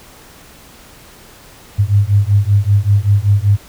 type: beating tone pair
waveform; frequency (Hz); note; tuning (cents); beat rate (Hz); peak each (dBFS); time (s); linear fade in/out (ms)
sine; 99 / 104.2; G2 / G#2; +18 / +6; 5.2; -12; 1.78-3.57; 20
effects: pink hiss -41 dBFS RMS until 3.68 s